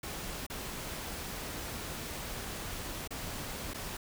pink noise with dropouts, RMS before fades -40 dBFS, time 0.03-3.97 s, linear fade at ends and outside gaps 5 ms, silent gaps 0.466-0.499 / 3.076-3.106 / 3.736-3.743 s, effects none

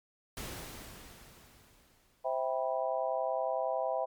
pink noise with exponential decay, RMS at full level -40 dBFS, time 0.37-2.81 s, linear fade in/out 1 ms, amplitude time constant 530 ms
sine chord, C major seventh, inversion none, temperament just, 523.3 / 654.1 / 784.9 / 981.1 Hz, C5 / E5 / G5 / B5, 0 / -14 / +2 / -12 cents, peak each -35 / -33 / -36 / -39 dBFS, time 2.24-4.06 s, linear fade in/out 20 ms
effects MP3 96 kbps

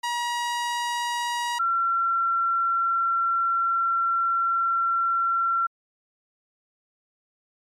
sawtooth / sine tone pair in turn, 956 / 1360.6 Hz, A#5 / F6, +43 / -46 cents, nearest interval tritone, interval 611 cents, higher second, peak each -21 / -20 dBFS, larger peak second, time 0.03-1.59 / 1.59-5.67 s, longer second, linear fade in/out 10 ms, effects low-pass 9000 Hz 12 dB/octave + MP3 64 kbps

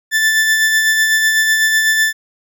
40% pulse tone with tremolo, 1760 Hz, A6, in tune, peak -9 dBFS, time 0.11-2.13 s, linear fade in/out 50 ms, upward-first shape sine, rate 8 Hz, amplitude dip 35%, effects none

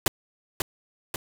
pink noise with echo, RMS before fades -21 dBFS, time 0.06-0.08 s, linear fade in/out 2 ms, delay 540 ms, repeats 2, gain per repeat -5 dB, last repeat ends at 1.16 s, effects none

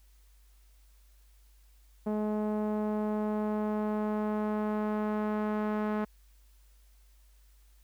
sawtooth tone with low-pass filter sweep, 212.2 Hz, G#3, 38 cents sharp, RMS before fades -31 dBFS, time 2.06-6.05 s, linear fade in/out 10 ms, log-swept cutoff 730 to 1400 Hz, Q 1.1, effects added 50 Hz sine -57 dBFS peak until 7.83 s + white hiss -69 dBFS RMS until 7.83 s

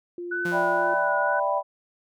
sine tone, 349.8 Hz, F4, 3 cents sharp, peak -31 dBFS, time 0.18-0.94 s, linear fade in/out 2 ms
sine tone with vibrato, 1480 Hz, F#6, in tune, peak -26 dBFS, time 0.31-1.4 s, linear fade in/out 10 ms, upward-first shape triangle, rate 2 Hz, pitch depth 32 cents each way
sawtooth tone with exponential decay, 174.61 Hz, F3, in tune, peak -25 dBFS, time 0.45-1.47 s, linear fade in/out 5 ms, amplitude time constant 220 ms
sine chord, E minor seventh, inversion third, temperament equal, 587.3 / 659.3 / 784 / 987.8 Hz, D5 / E5 / G5 / B5, 0 / 0 / 0 / 0 cents, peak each -26 / -30 / -28 / -26 dBFS, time 0.51-1.63 s, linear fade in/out 50 ms
effects none

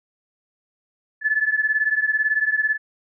sine beating tone pair, 1725 / 1743 Hz, A6 / A6, -35 / -17 cents, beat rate 18 Hz, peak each -20 / -22 dBFS, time 1.21-2.78 s, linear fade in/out 50 ms, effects none

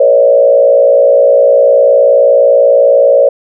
sine tone with frequency modulation, 554.4 Hz, C#5, in tune, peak -3 dBFS, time 0-3.29 s, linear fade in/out 5 ms, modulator 59.6 Hz, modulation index 1.1, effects none

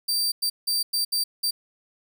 sawtooth tone bursts at uneven times, 4672 Hz, D8, 10 cents flat, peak -19 dBFS, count 6, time 0.08-0.32 / 0.42-0.5 / 0.67-0.83 / 0.93-1.05 / 1.12-1.24 / 1.43-1.51 s, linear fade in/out 10 ms, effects none

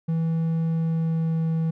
triangle tone with pitch glide, 163.4 to 162.18 Hz, E3 to E3, -15 to -28 cents, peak -19 dBFS, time 0.08-1.71 s, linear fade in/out 10 ms, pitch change -13 cents, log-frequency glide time 0.68-1.48 s, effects none

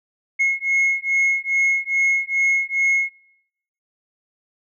sine beating tone pair, 2167 / 2169.4 Hz, C#7 / C#7, -40 / -38 cents, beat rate 2.4 Hz, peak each -18 dBFS, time 0.39-3.1 s, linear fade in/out 20 ms, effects noise-tail reverb RT60 0.9 s tail -23 dB re dry + tanh soft clip ceiling -13 dBFS

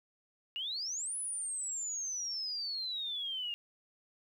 sine exponential two-way sweep, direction up then down, 2801 to 10240 to 2801 Hz, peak -35 dBFS, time 0.56-3.54 s, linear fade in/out 0 ms, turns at 1.17 s, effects 11-bit

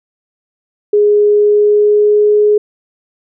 sine tone with pitch glide, 415.3 to 418.9 Hz, G#4 to G#4, 0 to +15 cents, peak -6 dBFS, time 0.93-2.58 s, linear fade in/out 5 ms, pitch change +15 cents, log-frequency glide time 1.27-2.35 s, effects none

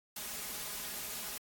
white noise with comb filter, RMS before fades -41 dBFS, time 0.16-1.38 s, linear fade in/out 5 ms, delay 4.8 ms, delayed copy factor +0.5, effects AAC 64 kbps

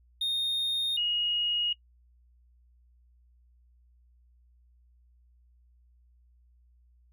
triangle / sine tone pair in turn, 3687 / 2881 Hz, A#7 / F#7, -20 / -47 cents, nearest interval major third, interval 427 cents, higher first, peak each -25 / -25 dBFS, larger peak neither, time 0.21-0.97 / 0.97-1.73 s, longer neither, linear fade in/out 5 ms, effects noise-tail reverb RT60 0.1 s tail -22 dB re dry + added 60 Hz sine -59 dBFS peak until 7.12 s

